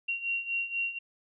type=beating tone pair; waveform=sine; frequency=2749 / 2753.1 Hz; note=F7 / F7; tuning=-28 / -25 cents; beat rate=4.1 Hz; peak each=-35 / -31 dBFS; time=0.08-0.99 s; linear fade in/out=10 ms; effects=none